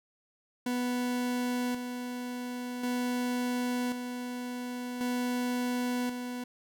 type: tone with tremolo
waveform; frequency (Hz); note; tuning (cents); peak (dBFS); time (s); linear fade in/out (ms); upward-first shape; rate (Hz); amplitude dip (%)
40% pulse; 246.9; B3; 0; -28; 0.66-6.44; 5; square; 0.46; 50
effects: none